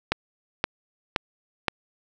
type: click train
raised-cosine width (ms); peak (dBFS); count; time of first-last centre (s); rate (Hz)
0.3; -5; 4; 0.12-1.683; 1.92
effects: none